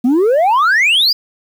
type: exponential sweep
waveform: sine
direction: up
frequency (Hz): 233.1 to 5040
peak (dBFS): -6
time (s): 0.04-1.13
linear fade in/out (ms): 10
effects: tanh soft clip ceiling -8 dBFS + 7-bit